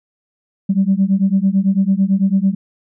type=beating tone pair; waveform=sine; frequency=189.5 / 198.5 Hz; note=F#3 / G3; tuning=+42 / +22 cents; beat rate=9 Hz; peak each=-14 dBFS; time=0.69-2.55 s; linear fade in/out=10 ms; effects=tanh soft clip ceiling -5 dBFS